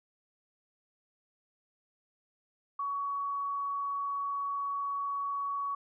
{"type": "tone with vibrato", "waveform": "sine", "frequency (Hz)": 1124, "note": "C#6", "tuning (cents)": 24, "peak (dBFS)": -31, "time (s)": [2.79, 5.75], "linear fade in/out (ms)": 5, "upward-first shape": "sine", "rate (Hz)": 20, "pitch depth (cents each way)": 10, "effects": []}